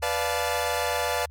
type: chord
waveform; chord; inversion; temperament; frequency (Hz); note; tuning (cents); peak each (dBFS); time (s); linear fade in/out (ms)
sawtooth; B half-diminished seventh; none; equal with one note detuned; 493.9 / 587.3 / 698.5 / 867.4; B4 / D5 / F5 / A5; 0 / 0 / 0 / -25; -26; 0.02-1.26; 10
effects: added 76 Hz sine -41 dBFS peak until 1.3 s + MP3 64 kbps